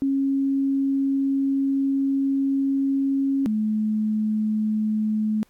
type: tone pair in turn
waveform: sine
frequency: 273.2 / 215.1 Hz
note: C#4 / A3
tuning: -25 / -39 cents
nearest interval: major third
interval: 414 cents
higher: first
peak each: -19 / -20 dBFS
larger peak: first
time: 0.02-3.46 / 3.46-5.43 s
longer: first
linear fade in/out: 0 ms
effects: pink hiss -63 dBFS RMS until 5.49 s + AAC 64 kbps